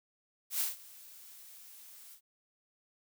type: noise with ADSR envelope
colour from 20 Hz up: blue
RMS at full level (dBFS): -31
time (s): 0.5-2.21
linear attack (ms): 97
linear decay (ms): 160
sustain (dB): -22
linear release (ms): 81
effects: none